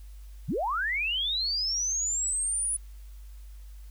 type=linear sweep; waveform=sine; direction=up; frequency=98 to 10000 Hz; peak=-26 dBFS; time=0.48-2.77 s; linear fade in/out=10 ms; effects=added 50 Hz sine -42 dBFS peak until 3.9 s + white hiss -62 dBFS RMS until 3.9 s